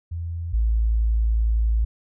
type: tone pair in turn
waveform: sine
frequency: 84.2 / 55.46 Hz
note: E2 / A1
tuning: +37 / +14 cents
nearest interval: perfect fifth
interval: 723 cents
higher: first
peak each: -26 / -17 dBFS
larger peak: second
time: 0.11-0.53 / 0.53-1.85 s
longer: second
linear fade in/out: 10 ms
effects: none